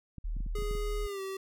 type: clicks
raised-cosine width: 5 ms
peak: -30 dBFS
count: 8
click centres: 0.183 / 0.367 / 0.405 / 0.464 / 0.587 / 0.623 / 0.711 / 0.752 s
type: tone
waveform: sine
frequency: 38.99 Hz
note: D#1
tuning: 4 cents sharp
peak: -31 dBFS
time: 0.24-1.07 s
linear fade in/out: 10 ms
type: tone with pitch glide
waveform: square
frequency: 415.3 to 385.3 Hz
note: G#4 to G4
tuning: 0 to -30 cents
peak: -36 dBFS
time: 0.55-1.37 s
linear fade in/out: 5 ms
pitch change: -130 cents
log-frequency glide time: 1.04-1.21 s
effects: none